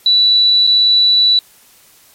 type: tone with dropouts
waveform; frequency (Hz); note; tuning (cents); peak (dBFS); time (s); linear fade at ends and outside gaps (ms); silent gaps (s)
sine; 3951; B7; 0; -7; 0.06-1.39; 2; 0.668-0.673
effects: white hiss -47 dBFS RMS until 2.14 s + MP3 64 kbps